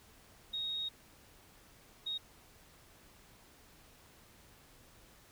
sine tone bursts at uneven times, 3753 Hz, A#7, 11 cents sharp, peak -35 dBFS, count 2, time 0.53-0.89 / 2.06-2.18 s, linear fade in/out 10 ms, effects pink hiss -61 dBFS RMS until 5.31 s

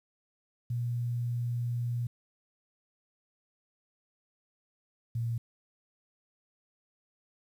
sine tone pair in turn, 120 / 116.52 Hz, B2 / A#2, -49 / 0 cents, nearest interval minor second, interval 51 cents, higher first, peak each -29 / -29 dBFS, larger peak neither, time 0.7-2.07 / 5.15-5.38 s, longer first, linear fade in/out 5 ms, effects 10-bit

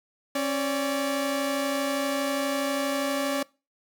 sawtooth tone pair together, 272.4 / 577.2 Hz, C#4 / D5, -30 / -30 cents, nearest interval octave + minor second, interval 1300 cents, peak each -24 dBFS, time 0.35-3.43 s, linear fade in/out 5 ms, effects noise-tail reverb RT60 0.3 s tail -23 dB re dry

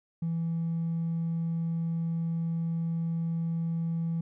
sine tone with hard clipping, 165.9 Hz, E3, 11 cents sharp, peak -28 dBFS, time 0.22-4.21 s, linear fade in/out 5 ms, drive 1 dB, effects none

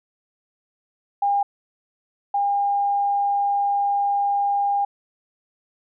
sine tone pair in turn, 806 / 806 Hz, G5 / G5, +48 / +48 cents, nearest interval unison, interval 0 cents, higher neither, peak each -17 / -18 dBFS, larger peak first, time 1.22-1.43 / 2.34-4.85 s, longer second, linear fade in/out 5 ms, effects none

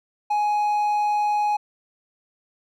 triangle tone, 835 Hz, G#5, 9 cents sharp, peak -17 dBFS, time 0.3-1.57 s, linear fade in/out 10 ms, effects none

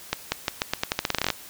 accelerating click train, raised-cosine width 0.2 ms, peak -5 dBFS, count 17, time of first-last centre 0.13-1.303 s, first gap 190 ms, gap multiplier 0.85, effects white hiss -44 dBFS RMS until 1.49 s

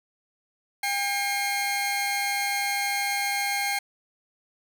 sawtooth tone pair together, 803.1 / 2144 Hz, G5 / C7, +42 / +42 cents, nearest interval octave + perfect fourth, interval 1700 cents, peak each -24 dBFS, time 0.83-3.79 s, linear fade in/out 5 ms, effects none

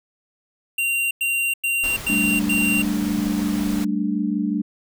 square tone bursts, 2766 Hz, F7, 17 cents flat, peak -20 dBFS, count 5, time 0.78-2.822 s, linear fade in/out 5 ms, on 330 ms, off 98 ms
pink noise, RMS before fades -33 dBFS, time 1.83-3.85 s, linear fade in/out 10 ms
sine chord, G suspended second, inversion none, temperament equal with one note detuned, 194.53 / 220 / 293.7 Hz, G3 / A3 / D4, -13 / 0 / 0 cents, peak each -24 dBFS, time 2.09-4.62 s, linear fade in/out 10 ms
effects none

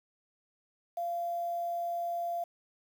sine tone with quantisation, 690 Hz, F5, 21 cents flat, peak -31 dBFS, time 0.97-2.44 s, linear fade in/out 5 ms, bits 9, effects none

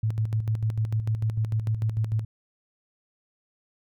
sine tone with tremolo, 109.8 Hz, A2, 3 cents flat, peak -21 dBFS, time 0.03-2.25 s, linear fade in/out 5 ms, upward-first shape square, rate 6.7 Hz, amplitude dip 60%, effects none

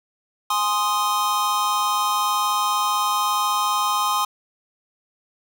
square chord, Ab major, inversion none, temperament equal, 830.6 / 1046.5 / 1244.5 Hz, Ab5 / C6 / Eb6, 0 / 0 / 0 cents, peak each -27 / -23 / -24 dBFS, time 0.5-4.25 s, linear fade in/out 5 ms, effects none

